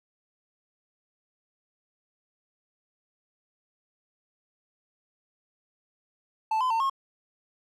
triangle tone with pitch steps, 879 / 1019 / 904 / 1082 Hz, A5 / C6 / A5 / C#6, -2 / -46 / +47 / -42 cents, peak -21 dBFS, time 6.51-6.898 s, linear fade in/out 5 ms, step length 97 ms, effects none

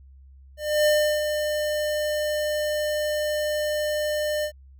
square tone with ADSR envelope, 602 Hz, D5, 43 cents sharp, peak -17 dBFS, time 0.57-4.52 s, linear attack 290 ms, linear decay 350 ms, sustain -7 dB, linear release 80 ms, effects added 67 Hz sine -46 dBFS peak until 4.79 s

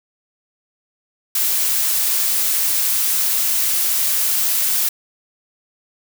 blue noise, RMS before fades -18 dBFS, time 1.35-4.89 s, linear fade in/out 5 ms, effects none

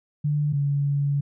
sine tone pair in turn, 147.7 / 142.1 Hz, D3 / C#3, +10 / +43 cents, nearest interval minor second, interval 67 cents, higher first, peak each -20 dBFS, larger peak neither, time 0.24-0.53 / 0.53-1.21 s, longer second, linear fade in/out 10 ms, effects none

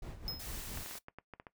brown noise with tremolo, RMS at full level -42 dBFS, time 0.02-0.84 s, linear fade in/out 5 ms, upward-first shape sine, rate 4.4 Hz, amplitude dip 70%
square tone with exponential decay, 5140 Hz, E8, 45 cents flat, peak -34 dBFS, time 0.28-0.54 s, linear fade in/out 0 ms, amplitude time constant 55 ms
white band-stop noise, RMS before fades -46 dBFS, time 0.39-0.99 s, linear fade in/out 10 ms, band 120 to 190 Hz, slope 96 dB/octave
clicks, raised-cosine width 0.5 ms, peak -32 dBFS, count 9, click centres 0.774 / 0.861 / 0.911 / 0.954 / 1.084 / 1.186 / 1.337 / 1.399 / 1.468 s
effects noise-tail reverb RT60 0.1 s tail -18 dB re dry

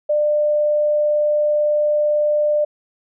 sine tone, 597 Hz, D5, 28 cents sharp, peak -14 dBFS, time 0.09-2.65 s, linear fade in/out 10 ms, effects none

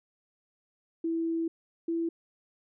sine tone pair in turn, 329.6 / 332.9 Hz, E4 / E4, 0 / +17 cents, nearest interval unison, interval 17 cents, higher second, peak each -27 dBFS, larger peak neither, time 1.04-1.48 / 1.88-2.09 s, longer first, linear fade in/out 5 ms, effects none

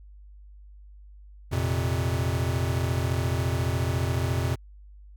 square chord, F suspended fourth, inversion none, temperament equal, 87.31 / 116.54 / 130.81 Hz, F2 / Bb2 / C3, 0 / 0 / 0 cents, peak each -28 / -30 / -30 dBFS, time 1.51-4.56 s, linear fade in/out 20 ms, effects added 50 Hz sine -45 dBFS peak until 5.16 s

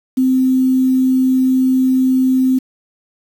sine tone with quantisation, 259.4 Hz, C4, 15 cents flat, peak -10 dBFS, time 0.17-2.59 s, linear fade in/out 10 ms, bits 6, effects none

